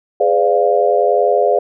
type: chord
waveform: sine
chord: G# diminished seventh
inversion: none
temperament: equal with one note detuned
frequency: 415.3 / 505.7 / 587.3 / 698.5 Hz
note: G#4 / B4 / D5 / F5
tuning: 0 / +41 / 0 / 0 cents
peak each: -16 dBFS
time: 0.2-1.59 s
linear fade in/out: 5 ms
effects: none